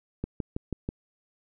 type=click train; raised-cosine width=3 ms; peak=-17 dBFS; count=5; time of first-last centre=0.24-0.889 s; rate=6.16 Hz; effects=none